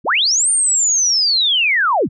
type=linear two-way sweep; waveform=sine; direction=up then down; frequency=70.1 to 9030 to 70.1 Hz; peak=-12 dBFS; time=0.04-2.09 s; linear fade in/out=50 ms; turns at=0.5 s; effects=none